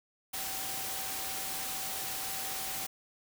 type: tone in noise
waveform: sine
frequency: 770 Hz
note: G5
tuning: 31 cents flat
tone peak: -46 dBFS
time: 0.33-2.87 s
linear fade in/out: 10 ms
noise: white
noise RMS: -37 dBFS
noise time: 0.33-2.87 s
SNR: -12 dB
effects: none